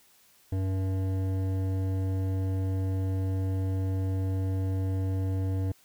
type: tone with hard clipping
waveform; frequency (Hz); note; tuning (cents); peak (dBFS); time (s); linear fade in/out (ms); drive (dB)
triangle; 95; F#2; +46; -28; 0.52-5.72; 5; 16
effects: white hiss -61 dBFS RMS until 5.84 s